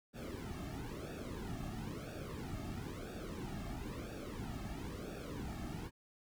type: noise with flanger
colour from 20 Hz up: brown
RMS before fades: -44 dBFS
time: 0.13-5.91 s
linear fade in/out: 50 ms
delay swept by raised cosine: 0.97 to 2.07 ms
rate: 1 Hz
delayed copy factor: -0.9
effects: none